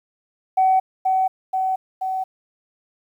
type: tone with echo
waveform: sine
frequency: 756 Hz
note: F#5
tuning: 37 cents sharp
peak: -12 dBFS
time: 0.57-0.8 s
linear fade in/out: 10 ms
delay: 480 ms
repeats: 3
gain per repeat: -3 dB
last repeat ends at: 2.24 s
effects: tanh soft clip ceiling -9 dBFS + 9-bit